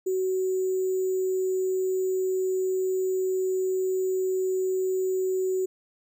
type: tone with sample-and-hold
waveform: sine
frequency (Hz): 374.5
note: F#4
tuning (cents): +21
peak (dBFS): -23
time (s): 0.06-5.66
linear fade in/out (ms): 10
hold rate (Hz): 7350
effects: none